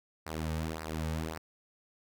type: tone with flanger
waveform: sawtooth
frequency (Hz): 79.5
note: D#2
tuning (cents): +38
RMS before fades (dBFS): -36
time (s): 0.26-1.38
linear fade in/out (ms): 5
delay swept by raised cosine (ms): 0.29 to 2.99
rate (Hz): 1.8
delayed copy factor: -0.75
effects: none